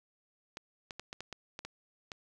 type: clicks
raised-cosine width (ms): 0.2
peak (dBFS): -24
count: 9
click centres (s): 0.571 / 0.908 / 0.996 / 1.129 / 1.206 / 1.327 / 1.591 / 1.65 / 2.118
effects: none